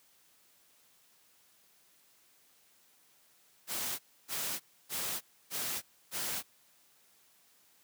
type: noise bursts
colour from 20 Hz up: white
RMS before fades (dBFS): -36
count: 5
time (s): 3.67-6.43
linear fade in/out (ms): 50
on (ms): 320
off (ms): 290
effects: white hiss -66 dBFS RMS until 7.83 s + high-pass 100 Hz 12 dB/octave